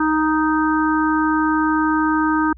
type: harmonic tone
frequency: 311.1 Hz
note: D#4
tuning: in tune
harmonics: 1 / 3 / 4 / 5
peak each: -17 / -22 / -23 / -24 dBFS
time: 0-2.53 s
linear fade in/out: 5 ms
effects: added 60 Hz sine -39 dBFS peak until 2.57 s